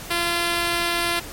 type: tone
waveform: 5% pulse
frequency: 343.4 Hz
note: F4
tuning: 29 cents flat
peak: -9 dBFS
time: 0.1-1.2 s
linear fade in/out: 10 ms
effects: pink hiss -36 dBFS RMS until 1.32 s + MP3 64 kbps